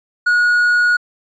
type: tone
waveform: triangle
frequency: 1451 Hz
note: F#6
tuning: 34 cents flat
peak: -9 dBFS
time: 0.26-0.97 s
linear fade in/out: 10 ms
effects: resampled to 16000 Hz